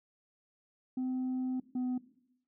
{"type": "tone pair in turn", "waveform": "sine", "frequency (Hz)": [256.5, 251.8], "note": ["C4", "B3"], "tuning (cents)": [-34, 34], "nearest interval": "unison", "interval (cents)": 32, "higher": "first", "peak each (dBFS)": [-29, -28], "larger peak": "second", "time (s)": [[0.97, 1.6], [1.75, 1.98]], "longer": "first", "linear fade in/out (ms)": 5, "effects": ["noise-tail reverb RT60 0.8 s tail -18 dB re dry", "tanh soft clip ceiling -30 dBFS"]}